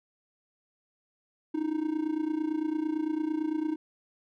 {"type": "tone with amplitude modulation", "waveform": "triangle", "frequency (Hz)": 311.1, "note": "D#4", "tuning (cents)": 0, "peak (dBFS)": -22, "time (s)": [1.54, 3.76], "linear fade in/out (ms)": 10, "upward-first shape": "sine", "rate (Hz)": 28.9, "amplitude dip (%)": 80, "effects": []}